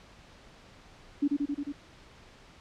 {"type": "tone with echo", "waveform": "sine", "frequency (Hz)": 286.9, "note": "D4", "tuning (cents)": -40, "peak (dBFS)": -22, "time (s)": [1.22, 1.28], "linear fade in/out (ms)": 10, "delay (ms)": 89, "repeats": 5, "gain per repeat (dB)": -2, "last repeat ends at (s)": 1.725, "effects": ["pink hiss -54 dBFS RMS until 2.6 s", "low-pass 5000 Hz 12 dB/octave"]}